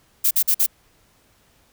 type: noise bursts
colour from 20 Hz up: violet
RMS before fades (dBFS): -17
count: 4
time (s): 0.24-0.664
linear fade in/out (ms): 10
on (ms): 70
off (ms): 48
effects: pink hiss -59 dBFS RMS until 1.72 s